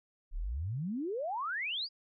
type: exponential sweep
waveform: sine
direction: up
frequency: 30.5 to 4980 Hz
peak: -33 dBFS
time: 0.31-1.89 s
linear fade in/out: 50 ms
effects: none